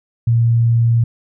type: tone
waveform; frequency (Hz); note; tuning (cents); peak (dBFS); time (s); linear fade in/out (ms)
sine; 116.54; A#2; 0; -10; 0.27-1.04; 5
effects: none